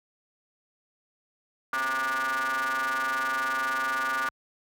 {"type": "ring-modulated tone", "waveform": "45% pulse", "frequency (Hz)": 130.81, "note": "C3", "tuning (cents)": 0, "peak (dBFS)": -23, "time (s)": [1.73, 4.29], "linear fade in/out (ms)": 2, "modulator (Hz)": 1320, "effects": ["high-pass 60 Hz 12 dB/octave"]}